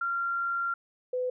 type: tone pair in turn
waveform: sine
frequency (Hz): 1381 / 502.9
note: F6 / B4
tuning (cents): -20 / +31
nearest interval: octave + perfect fourth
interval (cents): 1749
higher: first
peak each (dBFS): -27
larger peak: neither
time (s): 0.01-0.74 / 1.13-1.3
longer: first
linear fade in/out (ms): 5
effects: none